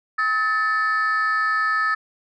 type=tone pair together; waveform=sine; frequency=1283 / 1762.7 Hz; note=E6 / A6; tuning=-47 / +3 cents; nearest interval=perfect fourth; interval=550 cents; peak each=-19 dBFS; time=0.18-1.95 s; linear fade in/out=10 ms; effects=tanh soft clip ceiling -15 dBFS